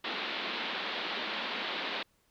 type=band-pass noise; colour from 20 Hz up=white; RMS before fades=-36 dBFS; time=0.04-2.03 s; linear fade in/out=5 ms; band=190 to 4000 Hz; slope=48 dB/octave; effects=pink hiss -71 dBFS RMS until 2.3 s